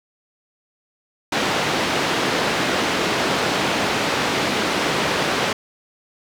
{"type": "band-pass noise", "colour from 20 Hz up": "pink", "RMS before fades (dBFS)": -21, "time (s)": [1.32, 5.53], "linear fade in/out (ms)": 5, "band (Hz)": [220, 4300], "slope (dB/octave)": 12, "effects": []}